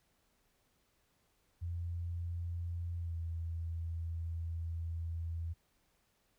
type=tone with pitch glide; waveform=sine; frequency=85.8 to 83.07 Hz; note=F2 to E2; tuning=-30 to +14 cents; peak=-36 dBFS; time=1.61-5.54 s; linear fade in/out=20 ms; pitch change=-56 cents; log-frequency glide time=2.98-3.16 s; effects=pink hiss -75 dBFS RMS until 6.38 s